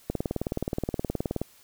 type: click train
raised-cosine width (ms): 2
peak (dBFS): -14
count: 26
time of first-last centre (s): 0.1-1.416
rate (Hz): 19
effects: white hiss -57 dBFS RMS until 1.63 s